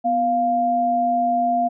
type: tone pair together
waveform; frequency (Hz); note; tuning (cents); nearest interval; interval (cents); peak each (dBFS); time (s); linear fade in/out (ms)
sine; 247.2 / 698.5; B3 / F5; +2 / 0; octave + tritone; 1798; -25 / -17; 0.04-1.69; 20
effects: none